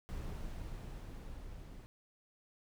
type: noise with level ramp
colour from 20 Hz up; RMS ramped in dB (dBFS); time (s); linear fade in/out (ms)
brown; -41 to -50; 0.09-1.86; 0
effects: none